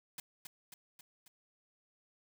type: noise with echo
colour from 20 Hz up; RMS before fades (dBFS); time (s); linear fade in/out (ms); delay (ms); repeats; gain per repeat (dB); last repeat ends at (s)
white; -44; 0.18-0.2; 2; 270; 4; -4; 1.28
effects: none